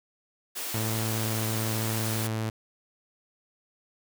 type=high-pass noise; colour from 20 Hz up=white; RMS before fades=-34 dBFS; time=0.55-2.28 s; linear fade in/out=20 ms; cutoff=230 Hz; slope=24 dB/octave
type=tone with vibrato; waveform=sawtooth; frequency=110.6 Hz; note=A2; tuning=9 cents sharp; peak=-24 dBFS; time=0.74-2.5 s; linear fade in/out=5 ms; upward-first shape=triangle; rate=19 Hz; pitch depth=9 cents each way
effects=none